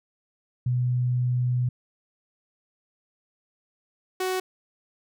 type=tone pair in turn; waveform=sine / sawtooth; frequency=124.2 / 372.2 Hz; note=B2 / F#4; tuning=+10 / +10 cents; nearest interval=octave + perfect fifth; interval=1900 cents; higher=second; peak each=-21 dBFS; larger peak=neither; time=0.66-1.69 / 4.2-4.4 s; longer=first; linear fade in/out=5 ms; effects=none